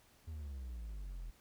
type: exponential sweep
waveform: triangle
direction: down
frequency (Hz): 81.9 to 40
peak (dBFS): -40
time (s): 0.27-1.31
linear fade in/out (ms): 10
effects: pink hiss -67 dBFS RMS until 1.4 s